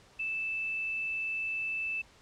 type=tone with quantisation; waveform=sine; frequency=2637 Hz; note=E7; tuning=in tune; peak=-31 dBFS; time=0.19-2.02 s; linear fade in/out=10 ms; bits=10; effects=pink hiss -59 dBFS RMS until 2.21 s + low-pass 7000 Hz 12 dB/octave